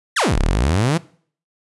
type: exponential two-way sweep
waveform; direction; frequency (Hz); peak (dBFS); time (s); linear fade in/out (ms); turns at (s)
sawtooth; down then up; 2093 to 30.9 to 177.5; -11; 0.16-0.98; 10; 0.38
effects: noise-tail reverb RT60 0.5 s tail -21 dB re dry + resampled to 24000 Hz